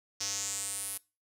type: tone with band-pass filter sweep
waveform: square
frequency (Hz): 100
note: G2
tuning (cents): +35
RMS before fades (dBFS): -36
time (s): 0.2-0.98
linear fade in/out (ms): 10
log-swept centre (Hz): 5700 to 11000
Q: 4.7
effects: noise-tail reverb RT60 0.3 s tail -22 dB re dry